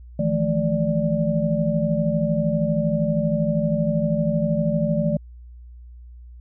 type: tone cluster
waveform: sine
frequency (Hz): 157.3 / 170 / 217 / 586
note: D#3 / F3 / A3 / D5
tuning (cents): +19 / -46 / -24 / -4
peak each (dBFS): -24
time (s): 0.19-5.17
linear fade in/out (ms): 5
effects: added 60 Hz sine -39 dBFS peak until 6.4 s